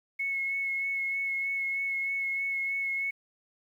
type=tone with vibrato; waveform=sine; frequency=2189 Hz; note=C#7; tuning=22 cents flat; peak=-28 dBFS; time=0.19-3.11 s; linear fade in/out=10 ms; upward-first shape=sine; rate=3.2 Hz; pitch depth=15 cents each way; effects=10-bit